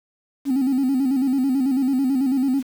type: tone with vibrato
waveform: sine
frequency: 265.3 Hz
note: C4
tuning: 24 cents sharp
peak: -15 dBFS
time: 0.45-2.63 s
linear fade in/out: 50 ms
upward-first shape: square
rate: 9.1 Hz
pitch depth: 76 cents each way
effects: tanh soft clip ceiling -15 dBFS + 7-bit